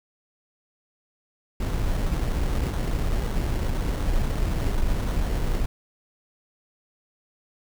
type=noise with sample-and-hold; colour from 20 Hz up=brown; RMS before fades=-24 dBFS; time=1.6-5.66 s; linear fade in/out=5 ms; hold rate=2450 Hz; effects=none